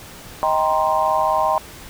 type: chord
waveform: sine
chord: C minor seventh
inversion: first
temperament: just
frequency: 627.9 / 784.9 / 941.9 / 1046.5 Hz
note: Eb5 / G5 / Bb5 / C6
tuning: +16 / +2 / +18 / 0 cents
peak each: -21 dBFS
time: 0.43-1.58 s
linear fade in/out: 0 ms
effects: pink hiss -39 dBFS RMS until 1.89 s